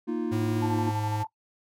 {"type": "chord", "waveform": "triangle", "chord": "Bb suspended fourth", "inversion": "none", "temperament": "equal", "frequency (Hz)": [233.1, 311.1, 349.2], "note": ["Bb3", "Eb4", "F4"], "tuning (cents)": [0, 0, 0], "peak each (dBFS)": -29, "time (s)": [0.07, 0.91], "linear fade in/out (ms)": 20}
{"type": "tone with pitch glide", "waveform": "square", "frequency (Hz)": [108.3, 105.95], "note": ["A2", "G#2"], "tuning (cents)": [-27, 35], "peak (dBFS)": -29, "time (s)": [0.31, 1.24], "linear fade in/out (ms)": 20, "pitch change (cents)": -38, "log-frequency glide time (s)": [0.6, 0.77]}
{"type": "tone with tremolo", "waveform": "sine", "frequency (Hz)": 880, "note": "A5", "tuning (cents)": 0, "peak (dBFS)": -29, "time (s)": [0.62, 1.27], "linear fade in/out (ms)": 5, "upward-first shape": "square", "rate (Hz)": 12, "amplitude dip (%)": 55}
{"effects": ["noise-tail reverb RT60 0.1 s tail -17 dB re dry"]}